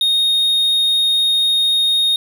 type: tone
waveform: triangle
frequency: 3713 Hz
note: A#7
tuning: 8 cents flat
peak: -11 dBFS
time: 0.01-2.16 s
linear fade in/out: 2 ms
effects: none